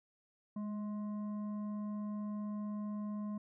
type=tone with frequency modulation; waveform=sine; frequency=207.7 Hz; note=G#3; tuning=in tune; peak=-37 dBFS; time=0.56-3.38 s; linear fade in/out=5 ms; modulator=843 Hz; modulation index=0.29; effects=none